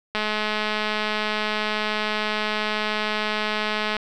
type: click train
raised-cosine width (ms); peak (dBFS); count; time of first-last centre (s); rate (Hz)
0.3; -9; 814; 0.15-3.967; 213
effects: none